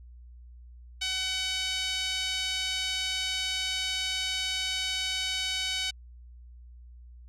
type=tone with band-pass filter; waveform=5% pulse; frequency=753 Hz; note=F#5; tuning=30 cents sharp; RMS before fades=-31 dBFS; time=1.01-5.91 s; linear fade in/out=10 ms; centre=3100 Hz; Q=1.6; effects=added 60 Hz sine -46 dBFS peak until 7.28 s